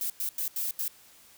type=noise bursts at uneven times; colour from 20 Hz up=violet; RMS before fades=-31 dBFS; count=5; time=0.01-0.1 / 0.2-0.29 / 0.38-0.48 / 0.56-0.71 / 0.79-0.88 s; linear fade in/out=2 ms; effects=white hiss -56 dBFS RMS until 1.37 s